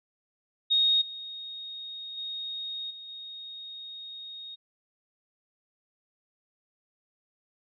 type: tone with level steps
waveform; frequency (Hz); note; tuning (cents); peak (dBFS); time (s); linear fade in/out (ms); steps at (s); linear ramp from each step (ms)
sine; 3729; A#7; 0; -20 / -37 / -33 / -41 / -39; 0.7-4.56; 20; 1.01 / 2.17 / 2.9 / 3.08; 10
effects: none